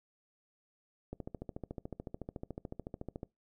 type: click train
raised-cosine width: 2 ms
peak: -27 dBFS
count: 30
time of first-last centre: 1.13-3.231 s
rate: 13.8 Hz
effects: noise-tail reverb RT60 0.2 s tail -23 dB re dry